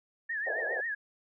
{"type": "tone with vibrato", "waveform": "sine", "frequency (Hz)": 1760, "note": "A6", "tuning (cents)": 0, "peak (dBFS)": -31, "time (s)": [0.29, 0.95], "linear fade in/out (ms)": 10, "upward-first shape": "triangle", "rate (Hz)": 7.4, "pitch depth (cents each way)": 130}
{"type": "band-pass noise", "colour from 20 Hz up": "pink", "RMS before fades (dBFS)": -37, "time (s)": [0.46, 0.81], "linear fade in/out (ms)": 10, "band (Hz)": [450, 710], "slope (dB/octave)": 48}
{"effects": []}